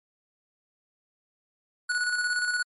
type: tone with tremolo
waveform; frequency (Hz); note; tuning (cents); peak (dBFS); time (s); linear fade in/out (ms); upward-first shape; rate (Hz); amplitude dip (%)
square; 1467; F#6; -15; -24; 1.89-2.63; 10; square; 17; 40
effects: MP3 48 kbps